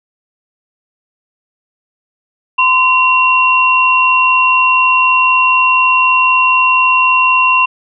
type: tone pair together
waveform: sine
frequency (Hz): 1027 / 2742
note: C6 / F7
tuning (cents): -33 / -32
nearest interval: octave + perfect fourth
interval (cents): 1701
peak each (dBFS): -10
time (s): 2.58-7.66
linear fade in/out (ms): 10
effects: none